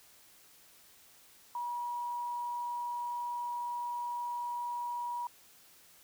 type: tone with quantisation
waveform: sine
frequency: 962 Hz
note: B5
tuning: 46 cents flat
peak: -34 dBFS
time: 1.55-5.27 s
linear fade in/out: 2 ms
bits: 10
effects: white hiss -60 dBFS RMS until 6.03 s